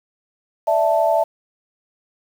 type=chord; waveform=sine; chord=D suspended second; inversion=none; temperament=equal; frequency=587.3 / 659.3 / 880 Hz; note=D5 / E5 / A5; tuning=0 / 0 / 0 cents; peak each=-21 / -16 / -20 dBFS; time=0.67-1.24 s; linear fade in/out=10 ms; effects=7-bit